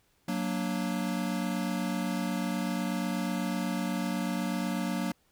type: chord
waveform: square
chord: Gb augmented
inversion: none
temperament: equal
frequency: 185 / 233.1 / 293.7 Hz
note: Gb3 / Bb3 / D4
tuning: 0 / 0 / 0 cents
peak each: -33 / -34 / -37 dBFS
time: 0.28-5.12 s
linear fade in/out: 5 ms
effects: pink hiss -69 dBFS RMS until 5.31 s